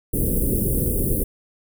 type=band-stop noise; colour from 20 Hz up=pink; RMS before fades=-21 dBFS; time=0.13-1.24 s; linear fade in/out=10 ms; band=490 to 9700 Hz; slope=48 dB/octave; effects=none